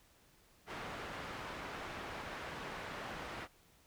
white low-pass noise, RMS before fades -45 dBFS, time 0.66-3.48 s, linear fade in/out 50 ms, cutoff 1700 Hz, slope 12 dB/octave, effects pink hiss -67 dBFS RMS until 3.86 s

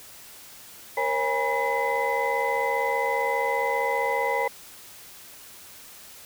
sine tone cluster, 468.9 / 544 / 822 / 967 / 2027 Hz, A#4 / C#5 / G#5 / B5 / B6, +10 / -33 / -18 / -37 / +45 cents, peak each -28 dBFS, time 0.97-4.48 s, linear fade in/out 5 ms, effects tanh soft clip ceiling -15 dBFS + white hiss -46 dBFS RMS until 6.25 s

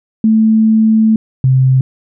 sine tone pair in turn, 220 / 130.81 Hz, A3 / C3, 0 / 0 cents, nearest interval major sixth, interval 900 cents, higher first, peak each -6 dBFS, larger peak neither, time 0.24-1.16 / 1.44-1.81 s, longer first, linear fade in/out 2 ms, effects none

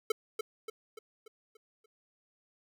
square tone with echo, 440 Hz, A4, in tune, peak -26 dBFS, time 0.1-0.12 s, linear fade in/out 5 ms, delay 290 ms, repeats 6, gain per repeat -6 dB, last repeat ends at 1.86 s, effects none

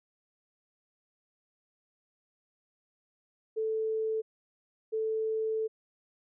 sine tone pair in turn, 440 / 440 Hz, A4 / A4, 0 / 0 cents, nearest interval unison, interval 0 cents, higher neither, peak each -28 / -28 dBFS, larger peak neither, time 3.56-4.22 / 4.92-5.68 s, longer second, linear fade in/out 20 ms, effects none

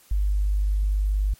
sine tone, 50.2 Hz, G1, 42 cents sharp, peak -19 dBFS, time 0.11-1.34 s, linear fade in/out 5 ms, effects white hiss -55 dBFS RMS until 1.39 s + MP3 64 kbps

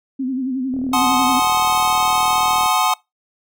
sine tone with vibrato, 260 Hz, C4, 11 cents flat, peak -19 dBFS, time 0.19-1.4 s, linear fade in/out 10 ms, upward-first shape sine, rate 11 Hz, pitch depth 74 cents each way
click train, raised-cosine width 2 ms, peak -23 dBFS, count 77, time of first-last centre 0.74-2.659 s, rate 39.6 Hz
square chord, F# diminished seventh, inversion none, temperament equal with one note detuned, 740 / 861.4 / 1046.5 / 1244.5 Hz, F#5 / A5 / C6 / Eb6, 0 / -37 / 0 / 0 cents, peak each -21 dBFS, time 0.93-2.94 s, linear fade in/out 5 ms
effects noise-tail reverb RT60 0.2 s tail -24 dB re dry

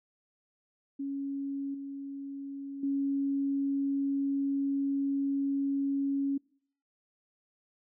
sine tone with level steps, 277.2 Hz, C#4, in tune, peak -32 / -37 / -27 dBFS, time 0.99-6.38 s, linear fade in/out 10 ms, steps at 1.74 / 2.83 s, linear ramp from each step 5 ms, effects noise-tail reverb RT60 0.6 s tail -26 dB re dry

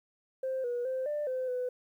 sine tone with pitch steps, 524 / 484 / 520 / 593 / 514 / 500 Hz, C5 / B4 / C5 / D5 / C5 / B4, +2 / -35 / -11 / +17 / -31 / +21 cents, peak -29 dBFS, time 0.43-1.69 s, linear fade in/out 5 ms, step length 210 ms, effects tanh soft clip ceiling -27 dBFS + 11-bit

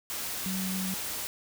sine tone in noise, 188.3 Hz, F#3, 31 cents sharp, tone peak -31 dBFS, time 0.46-0.94 s, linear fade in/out 0 ms, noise white, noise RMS -35 dBFS, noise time 0.1-1.27 s, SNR +1 dB, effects none

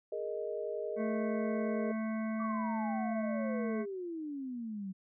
sine chord, Ab suspended second, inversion none, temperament equal, 415.3 / 466.2 / 622.3 Hz, Ab4 / Bb4 / Eb5, 0 / 0 / 0 cents, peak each -39 dBFS, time 0.12-1.92 s, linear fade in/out 5 ms
harmonic tone, 220 Hz, A3, in tune, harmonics 1 / 3 / 5 / 7 / 9 / 10, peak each -33 / -43 / -47 / -50 / -52 / -53 dBFS, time 0.96-3.86 s, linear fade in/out 50 ms
sine exponential sweep, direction down, 1174.7 to 185.6 Hz, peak -37 dBFS, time 2.39-4.93 s, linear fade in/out 20 ms
effects none

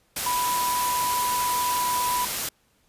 sine tone in noise, 987.8 Hz, B5, in tune, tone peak -23 dBFS, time 0.26-2.25 s, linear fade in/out 5 ms, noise white, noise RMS -28 dBFS, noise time 0.16-2.49 s, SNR +2 dB, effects pink hiss -65 dBFS RMS until 2.88 s + resampled to 32000 Hz

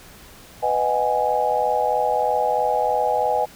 sine chord, G# minor seventh, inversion first, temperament just, 498.4 / 623 / 747.5 / 830.6 Hz, B4 / D#5 / F#5 / G#5, +16 / +2 / +17 / 0 cents, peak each -24 / -24 / -25 / -21 dBFS, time 0.62-3.46 s, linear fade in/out 20 ms, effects pink hiss -45 dBFS RMS until 3.55 s

